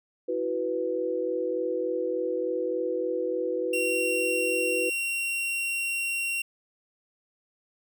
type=chord; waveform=sine; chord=E suspended second; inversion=none; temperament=equal with one note detuned; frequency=329.6 / 373 / 493.9 Hz; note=E4 / F#4 / B4; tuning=0 / +14 / 0 cents; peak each=-33 / -31 / -28 dBFS; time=0.28-4.9 s; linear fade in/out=10 ms
type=tone; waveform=45% pulse; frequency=2745 Hz; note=F7; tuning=31 cents flat; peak=-27 dBFS; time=3.73-6.42 s; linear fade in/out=5 ms
effects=none